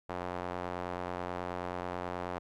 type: tone with band-pass filter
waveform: sawtooth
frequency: 89.3 Hz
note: F2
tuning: 39 cents sharp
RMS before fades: -38 dBFS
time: 0.09-2.39 s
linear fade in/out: 10 ms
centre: 820 Hz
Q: 1.1
effects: none